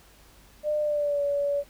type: tone with pitch glide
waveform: sine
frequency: 601 to 570.6 Hz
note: D5 to C#5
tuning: +40 to +50 cents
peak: -23 dBFS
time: 0.63-1.64 s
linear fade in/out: 50 ms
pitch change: -90 cents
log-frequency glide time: 0.81-1.22 s
effects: added 50 Hz sine -57 dBFS peak until 1.69 s + pink hiss -56 dBFS RMS until 1.69 s